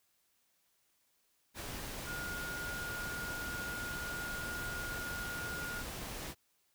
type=tone in noise; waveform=sine; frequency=1429 Hz; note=F6; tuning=39 cents sharp; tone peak=-40 dBFS; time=2.05-5.84 s; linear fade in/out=50 ms; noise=pink; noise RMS=-43 dBFS; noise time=1.54-6.35 s; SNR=0 dB; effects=white hiss -75 dBFS RMS until 6.74 s